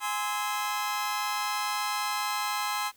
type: chord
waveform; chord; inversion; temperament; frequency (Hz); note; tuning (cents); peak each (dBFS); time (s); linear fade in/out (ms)
sawtooth; Ab augmented; none; just; 830.6 / 1038.3 / 1297.8; Ab5 / C6 / E6; 0 / -14 / -27; -29 / -28 / -31; 0-2.92; 50
effects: white hiss -61 dBFS RMS until 2.96 s